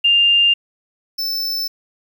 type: tone pair in turn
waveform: sine / square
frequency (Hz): 2800 / 5286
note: F7 / E8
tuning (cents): +4 / +4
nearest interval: major seventh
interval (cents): 1100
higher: second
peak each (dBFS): -10 / -20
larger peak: first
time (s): 0.04-0.54 / 1.18-1.68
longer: neither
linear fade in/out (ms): 10
effects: 8-bit